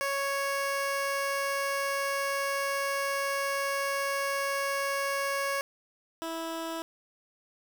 15% pulse tone pair in turn, 554.4 / 327.8 Hz, C#5 / E4, 0 / -10 cents, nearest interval major sixth, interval 910 cents, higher first, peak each -22 / -27 dBFS, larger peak first, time 0.01-5.61 / 6.22-6.82 s, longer first, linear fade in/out 0 ms, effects 9-bit

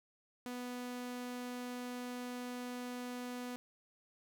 sawtooth tone, 246.9 Hz, B3, in tune, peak -37 dBFS, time 0.46-3.56 s, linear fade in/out 0 ms, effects none

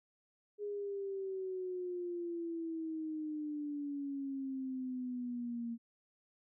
sine exponential sweep, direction down, 415.3 to 231.1 Hz, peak -37 dBFS, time 0.58-5.78 s, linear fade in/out 50 ms, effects none

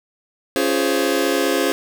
sawtooth chord, Db major seventh, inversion none, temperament just, 277.2 / 346.5 / 415.8 / 519.7 Hz, Db4 / F4 / Ab4 / C5, 0 / -14 / +2 / -12 cents, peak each -18 dBFS, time 0.56-1.72 s, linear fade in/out 0 ms, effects none

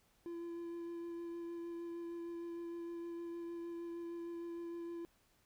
triangle tone with vibrato, 340 Hz, F4, 46 cents flat, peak -40 dBFS, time 0.26-5.05 s, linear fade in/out 0 ms, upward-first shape sine, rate 6.5 Hz, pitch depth 12 cents each way, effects pink hiss -73 dBFS RMS until 5.45 s

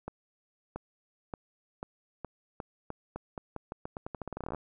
accelerating click train, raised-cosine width 1 ms, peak -23 dBFS, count 27, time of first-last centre 0.08-4.547 s, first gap 680 ms, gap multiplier 0.85, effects none

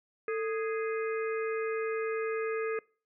harmonic tone with a mistuned harmonic, 415.3 Hz, G#4, in tune, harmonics 1 / 3 / 4 / 5 / 6, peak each -30 / -40 / -42 / -44 / -46 dBFS, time 0.28-2.79 s, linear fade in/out 2 ms, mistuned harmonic 1, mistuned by +120 cents, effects noise-tail reverb RT60 0.4 s tail -25 dB re dry

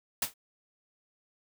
white noise with exponential decay, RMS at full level -24 dBFS, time 0.22-0.34 s, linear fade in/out 5 ms, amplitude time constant 24 ms, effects none

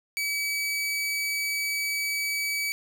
sawtooth tone, 2285 Hz, D7, 48 cents flat, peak -23 dBFS, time 0.17-2.72 s, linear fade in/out 0 ms, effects none

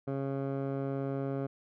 15% pulse tone with low-pass filter, 137 Hz, C#3, 20 cents flat, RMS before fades -34 dBFS, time 0.07-1.47 s, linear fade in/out 10 ms, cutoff 870 Hz, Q 0.95, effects none

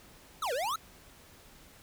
square exponential two-way sweep, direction down then up, 1381 to 463.3 to 1373 Hz, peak -31 dBFS, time 0.42-0.76 s, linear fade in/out 5 ms, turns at 0.53 s, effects pink hiss -56 dBFS RMS until 1.82 s

